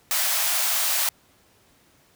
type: high-pass noise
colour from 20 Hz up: white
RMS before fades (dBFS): -23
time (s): 0.11-1.09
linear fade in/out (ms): 0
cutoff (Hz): 590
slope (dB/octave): 96
effects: pink hiss -59 dBFS RMS until 2.15 s + high-pass 60 Hz 12 dB/octave